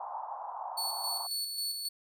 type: band-pass noise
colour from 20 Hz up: pink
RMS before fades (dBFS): -40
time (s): 0-1.27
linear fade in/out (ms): 5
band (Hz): 760 to 1000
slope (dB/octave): 48
type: tone with tremolo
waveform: sawtooth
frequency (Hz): 4435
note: C#8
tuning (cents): 0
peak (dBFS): -29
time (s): 0.77-1.89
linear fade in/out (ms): 10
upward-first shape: square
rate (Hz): 3.7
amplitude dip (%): 40
effects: none